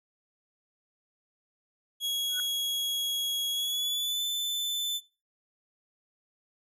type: tone with pitch glide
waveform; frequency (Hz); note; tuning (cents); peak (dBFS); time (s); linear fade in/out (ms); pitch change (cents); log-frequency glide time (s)
40% pulse; 3322 to 3520; G#7 to A7; 0 to 0; -27; 2-5.01; 50; +100; 3.51-4.23
type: tone with exponential growth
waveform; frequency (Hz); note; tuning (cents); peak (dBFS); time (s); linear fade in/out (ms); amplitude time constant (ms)
sine; 1481; F#6; +1; -31; 2.28-2.4; 1; 26
effects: noise-tail reverb RT60 0.3 s tail -20 dB re dry